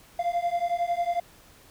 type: beating tone pair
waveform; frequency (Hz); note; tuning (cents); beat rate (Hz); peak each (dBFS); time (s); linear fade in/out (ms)
triangle; 688 / 699; F5 / F5; -26 / +1; 11; -26 / -25; 0.19-1.2; 5
effects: pink hiss -54 dBFS RMS until 1.7 s